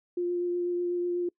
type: tone with vibrato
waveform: sine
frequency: 351.9 Hz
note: F4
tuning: 13 cents sharp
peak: -26 dBFS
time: 0.17-1.29 s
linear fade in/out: 5 ms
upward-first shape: triangle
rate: 8.1 Hz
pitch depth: 13 cents each way
effects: noise-tail reverb RT60 0.1 s tail -25 dB re dry